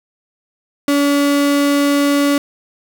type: tone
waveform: 35% pulse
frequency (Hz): 285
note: C#4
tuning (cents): +48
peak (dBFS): -10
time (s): 0.88-2.38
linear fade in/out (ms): 2
effects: none